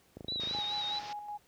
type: click train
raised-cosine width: 2 ms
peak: -30 dBFS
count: 12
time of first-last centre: 0.17-0.587 s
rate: 26.4 Hz
type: tone with vibrato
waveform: sine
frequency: 3842 Hz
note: B7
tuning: 48 cents flat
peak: -33 dBFS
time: 0.28-0.99 s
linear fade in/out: 5 ms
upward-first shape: sine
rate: 4.7 Hz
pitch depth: 61 cents each way
type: low-pass noise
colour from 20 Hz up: white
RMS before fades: -47 dBFS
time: 0.4-1.13 s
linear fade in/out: 2 ms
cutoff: 5500 Hz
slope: 48 dB/octave
type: tone with tremolo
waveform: sine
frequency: 830.6 Hz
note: G#5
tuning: in tune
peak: -37 dBFS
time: 0.53-1.38 s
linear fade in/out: 20 ms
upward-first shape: square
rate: 5.3 Hz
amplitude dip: 45%
effects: pink hiss -66 dBFS RMS until 1.47 s + high-pass 60 Hz 12 dB/octave